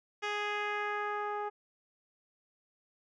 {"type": "tone with low-pass filter sweep", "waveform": "10% pulse", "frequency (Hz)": 415.3, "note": "G#4", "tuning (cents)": 0, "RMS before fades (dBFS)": -35, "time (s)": [0.22, 1.5], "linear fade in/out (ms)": 20, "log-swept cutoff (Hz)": [4000, 910], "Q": 1.3, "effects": []}